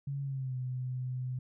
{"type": "tone with pitch glide", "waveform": "sine", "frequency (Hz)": [139.5, 127.19], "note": ["C#3", "C3"], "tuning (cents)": [11, -49], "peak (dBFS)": -33, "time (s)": [0.07, 1.39], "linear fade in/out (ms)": 5, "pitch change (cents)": -160, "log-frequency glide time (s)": [0.22, 0.56], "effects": []}